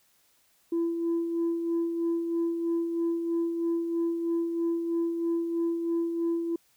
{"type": "tone with tremolo", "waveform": "sine", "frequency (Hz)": 336, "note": "E4", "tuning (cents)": 33, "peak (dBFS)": -22, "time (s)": [0.72, 6.56], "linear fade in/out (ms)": 5, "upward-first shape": "sine", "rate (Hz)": 3.1, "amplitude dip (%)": 50, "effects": ["tanh soft clip ceiling -22 dBFS", "white hiss -66 dBFS RMS until 6.76 s"]}